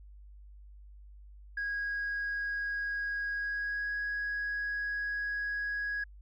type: tone with pitch glide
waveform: sine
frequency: 1646 to 1660.3 Hz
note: G#6 to G#6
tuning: -16 to -1 cents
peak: -30 dBFS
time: 1.57-6.04 s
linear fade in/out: 5 ms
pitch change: +15 cents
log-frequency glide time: 3.34-3.94 s
effects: tanh soft clip ceiling -29 dBFS + added 50 Hz sine -49 dBFS peak until 6.21 s